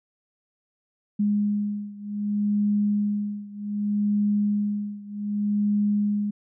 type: beating tone pair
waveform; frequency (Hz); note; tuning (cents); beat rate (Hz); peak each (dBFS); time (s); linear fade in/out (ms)
sine; 206.2 / 206.85; G#3 / G#3; -12 / -7; 0.65; -24 / -26; 1.19-6.31; 10
effects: none